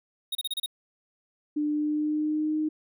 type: tone bursts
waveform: square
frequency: 3746 Hz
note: A#7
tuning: 8 cents sharp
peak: -28 dBFS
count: 6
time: 0.32-0.661 s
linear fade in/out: 5 ms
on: 31 ms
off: 31 ms
type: tone with pitch glide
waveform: sine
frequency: 298.2 to 308.5 Hz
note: D4 to D#4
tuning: +27 to -15 cents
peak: -24 dBFS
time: 1.56-2.69 s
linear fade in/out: 10 ms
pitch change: +58 cents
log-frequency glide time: 1.68-2.57 s
effects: none